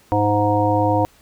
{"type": "harmonic tone", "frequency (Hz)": 103.83, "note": "G#2", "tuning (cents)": 0, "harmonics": [1, 3, 5, 7, 9], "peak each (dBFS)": [-21, -21, -21, -21, -21], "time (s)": [0.12, 1.05], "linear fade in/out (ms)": 0, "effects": ["pink hiss -53 dBFS RMS until 1.21 s"]}